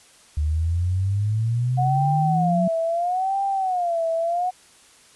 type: exponential sweep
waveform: sine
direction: up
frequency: 73.42 to 185 Hz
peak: -19 dBFS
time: 0.37-2.68 s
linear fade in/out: 5 ms
type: tone with vibrato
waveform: sine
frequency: 720 Hz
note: F#5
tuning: 47 cents flat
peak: -20 dBFS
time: 1.77-4.51 s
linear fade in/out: 20 ms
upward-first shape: sine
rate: 0.75 Hz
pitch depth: 160 cents each way
effects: white hiss -52 dBFS RMS until 5.15 s + resampled to 24000 Hz